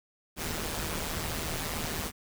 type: noise with amplitude modulation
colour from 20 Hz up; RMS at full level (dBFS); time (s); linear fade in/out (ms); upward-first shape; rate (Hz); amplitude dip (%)
pink; -31; 0.36-2.12; 50; sine; 157; 65
effects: none